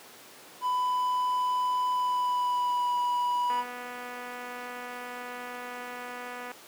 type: tone with pitch glide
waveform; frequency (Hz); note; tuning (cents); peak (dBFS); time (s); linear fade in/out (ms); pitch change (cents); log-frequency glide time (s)
triangle; 998 to 978; B5 to B5; +18 to -17; -23; 0.61-3.64; 50; -35; 1.91-2.98
type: click train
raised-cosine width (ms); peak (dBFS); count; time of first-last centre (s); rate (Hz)
0.5; -25; 743; 3.5-6.516; 246
effects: pink hiss -49 dBFS RMS until 6.67 s + high-pass 300 Hz 12 dB/octave